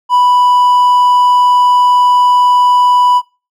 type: tone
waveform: triangle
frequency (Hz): 987.8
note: B5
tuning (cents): 0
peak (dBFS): -4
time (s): 0.09-3.22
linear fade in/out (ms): 50
effects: noise-tail reverb RT60 0.3 s tail -22 dB re dry